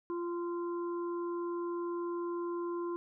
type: harmonic tone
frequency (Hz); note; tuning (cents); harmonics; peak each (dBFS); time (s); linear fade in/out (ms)
345.8; F4; -17; 1 / 3 / 4; -34 / -42 / -55; 0.1-2.96; 0
effects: none